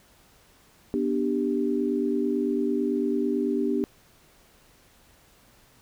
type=chord; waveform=sine; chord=G major; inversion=first; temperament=just; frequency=245 / 294 / 392 Hz; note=B3 / D4 / G4; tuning=-14 / +2 / 0 cents; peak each=-27 dBFS; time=0.94-3.84 s; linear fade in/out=0 ms; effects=pink hiss -58 dBFS RMS until 5.81 s